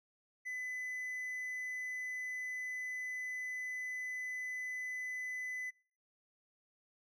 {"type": "tone", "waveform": "triangle", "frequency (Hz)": 2007, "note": "B6", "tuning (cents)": 27, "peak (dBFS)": -37, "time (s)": [0.45, 5.71], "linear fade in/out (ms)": 20, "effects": ["noise-tail reverb RT60 0.5 s tail -25 dB re dry"]}